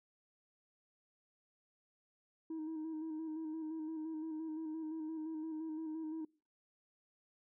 sine tone with vibrato, 316.4 Hz, D#4, 29 cents sharp, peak -37 dBFS, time 2.5-6.25 s, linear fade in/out 5 ms, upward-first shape square, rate 5.8 Hz, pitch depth 30 cents each way, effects noise-tail reverb RT60 0.4 s tail -26 dB re dry + tanh soft clip ceiling -38 dBFS

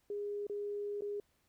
sine tone with dropouts, 410 Hz, G#4, 22 cents flat, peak -36 dBFS, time 0.1-1.2 s, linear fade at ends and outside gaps 2 ms, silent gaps 0.468-0.497 / 1.009-1.02 s, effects pink hiss -75 dBFS RMS until 1.48 s

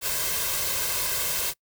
white noise with comb filter, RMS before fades -27 dBFS, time 0.01-1.54 s, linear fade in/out 50 ms, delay 1.9 ms, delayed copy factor +0.65, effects noise-tail reverb RT60 0.1 s tail -24 dB re dry

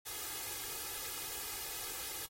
white noise with comb filter, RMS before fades -42 dBFS, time 0.05-2.27 s, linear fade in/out 20 ms, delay 2.4 ms, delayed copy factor +0.8, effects AAC 48 kbps

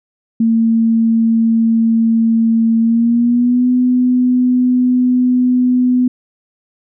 sine tone with pitch glide, 226.8 to 250.2 Hz, A#3 to B3, -47 to +23 cents, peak -9 dBFS, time 0.4-6.08 s, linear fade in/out 5 ms, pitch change +170 cents, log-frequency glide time 2.8-3.68 s, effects none

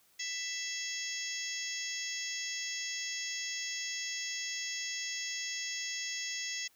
harmonic tone, 662 Hz, E5, 7 cents sharp, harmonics 3 / 4 / 5 / 6 / 7 / 8 / 9 / 10, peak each -41 / -45 / -44 / -51 / -47 / -42 / -51 / -41 dBFS, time 0.19-6.68 s, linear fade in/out 10 ms, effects white hiss -67 dBFS RMS until 6.75 s

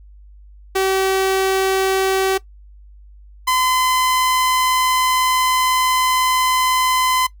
sawtooth tone pair in turn, 382.8 / 1022 Hz, G4 / C6, -41 / -41 cents, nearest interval octave + perfect fourth, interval 1700 cents, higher second, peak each -11 dBFS, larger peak neither, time 0.75-2.38 / 3.47-7.27 s, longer second, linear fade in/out 10 ms, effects noise-tail reverb RT60 0.1 s tail -19 dB re dry + added 50 Hz sine -40 dBFS peak until 7.4 s

